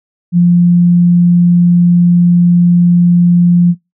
sine tone, 174.61 Hz, F3, in tune, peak -4 dBFS, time 0.32-3.75 s, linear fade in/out 50 ms, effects noise-tail reverb RT60 0.2 s tail -23 dB re dry

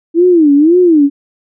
sine tone with vibrato, 320.5 Hz, E4, 49 cents flat, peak -4 dBFS, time 0.14-1.1 s, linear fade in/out 50 ms, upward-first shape sine, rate 1.9 Hz, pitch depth 220 cents each way, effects none

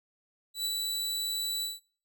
sawtooth tone with ADSR envelope, 3951 Hz, B7, in tune, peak -25 dBFS, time 0.54-1.8 s, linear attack 110 ms, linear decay 45 ms, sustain -2 dB, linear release 170 ms, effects noise-tail reverb RT60 0.4 s tail -20 dB re dry

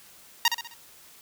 10% pulse tone with echo, 936 Hz, A#5, 7 cents sharp, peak -9 dBFS, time 0.45-0.48 s, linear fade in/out 2 ms, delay 65 ms, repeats 4, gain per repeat -7 dB, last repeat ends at 0.74 s, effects white hiss -52 dBFS RMS until 1.21 s

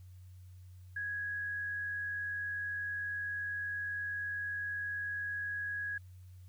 sine tone with frequency modulation, 1661.2 Hz, G#6, in tune, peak -35 dBFS, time 0.96-5.98 s, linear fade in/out 5 ms, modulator 71.7 Hz, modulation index 0.27, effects added 91 Hz sine -50 dBFS peak until 6.48 s + white hiss -72 dBFS RMS until 6.48 s

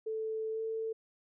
sine tone with pitch glide, 440 to 445.4 Hz, A4 to A4, 0 to +21 cents, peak -33 dBFS, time 0.06-0.93 s, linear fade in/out 10 ms, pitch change +21 cents, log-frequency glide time 0.51-0.61 s, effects none

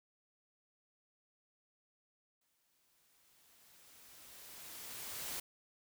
white noise with exponential growth, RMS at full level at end -41 dBFS, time 2.41-5.4 s, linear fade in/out 5 ms, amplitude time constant 650 ms, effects none

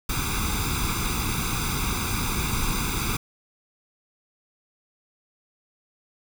pink noise with comb filter, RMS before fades -26 dBFS, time 0.09-3.17 s, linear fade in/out 5 ms, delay 0.82 ms, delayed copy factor +0.95, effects none

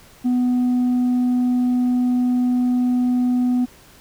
triangle tone with tanh clipping, 248.2 Hz, B3, 9 cents sharp, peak -16 dBFS, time 0.24-3.66 s, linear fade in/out 20 ms, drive 7 dB, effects pink hiss -48 dBFS RMS until 4 s

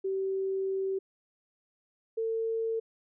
sine tone pair in turn, 384.9 / 449.9 Hz, G4 / A4, -32 / +39 cents, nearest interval minor third, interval 271 cents, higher second, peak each -28 dBFS, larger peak neither, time 0.04-0.99 / 2.17-2.8 s, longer first, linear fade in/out 10 ms, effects none

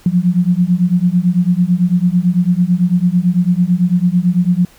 sine beating tone pair, 173.6 / 182.6 Hz, F3 / F#3, -10 / -23 cents, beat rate 9 Hz, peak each -13 dBFS, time 0.06-4.65 s, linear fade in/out 2 ms, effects pink hiss -46 dBFS RMS until 4.78 s

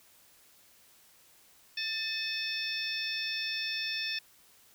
harmonic tone with a mistuned harmonic, 890 Hz, A5, 20 cents sharp, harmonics 2 / 3 / 4 / 5 / 6, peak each -40 / -37 / -38 / -44 / -36 dBFS, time 1.77-4.19 s, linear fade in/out 5 ms, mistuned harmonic 3, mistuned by -69 cents, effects white hiss -61 dBFS RMS until 4.74 s

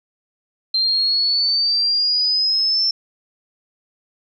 sine exponential sweep, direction up, 4139 to 5370 Hz, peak -15 dBFS, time 0.74-2.91 s, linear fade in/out 5 ms, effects none

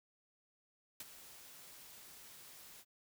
white noise with ADSR envelope, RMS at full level -44 dBFS, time 1-2.85 s, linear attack 4 ms, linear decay 30 ms, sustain -12 dB, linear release 53 ms, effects none

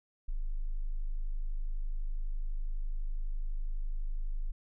sine tone, 26 Hz, G#0, 3 cents sharp, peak -30 dBFS, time 0.28-4.52 s, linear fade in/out 10 ms, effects none

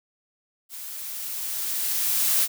blue noise with level ramp, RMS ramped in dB -38 to -20 dBFS, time 0.69-2.48 s, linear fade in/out 50 ms, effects none

